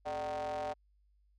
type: ring-modulated tone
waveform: square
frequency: 82 Hz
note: E2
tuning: 9 cents flat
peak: -33 dBFS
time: 0.05-0.74 s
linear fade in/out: 20 ms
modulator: 678 Hz
effects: added 50 Hz sine -66 dBFS peak until 1.38 s + low-pass 6000 Hz 12 dB/octave